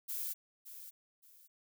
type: noise with echo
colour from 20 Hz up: violet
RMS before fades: -39 dBFS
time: 0.08-0.34 s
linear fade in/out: 20 ms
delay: 570 ms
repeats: 2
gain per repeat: -11 dB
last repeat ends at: 1.48 s
effects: none